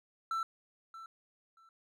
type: tone with echo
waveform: triangle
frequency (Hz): 1334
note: E6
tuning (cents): +20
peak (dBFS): -30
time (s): 0.31-0.43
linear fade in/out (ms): 2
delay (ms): 630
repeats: 2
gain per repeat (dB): -14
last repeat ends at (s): 1.69
effects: none